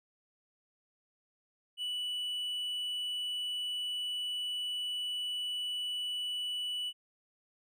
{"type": "tone", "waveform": "triangle", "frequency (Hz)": 2960, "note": "F#7", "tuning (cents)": 0, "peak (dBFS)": -32, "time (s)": [1.77, 6.93], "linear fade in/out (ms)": 50, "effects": []}